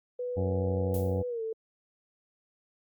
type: tone with pitch glide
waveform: sine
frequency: 493.9 to 445.1 Hz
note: B4 to A4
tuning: 0 to +20 cents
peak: -31 dBFS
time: 0.19-1.53 s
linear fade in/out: 5 ms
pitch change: -180 cents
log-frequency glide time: 1.28-1.42 s
type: harmonic tone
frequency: 92.5 Hz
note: F#2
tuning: in tune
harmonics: 1 / 2 / 3 / 4 / 5 / 6 / 7 / 8 / 9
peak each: -29 / -35 / -39 / -41 / -43 / -45 / -46 / -47 / -48 dBFS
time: 0.36-1.23 s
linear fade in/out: 20 ms
type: noise with exponential decay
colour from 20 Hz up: violet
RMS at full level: -38 dBFS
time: 0.94-1.23 s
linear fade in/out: 2 ms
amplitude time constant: 63 ms
effects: Opus 48 kbps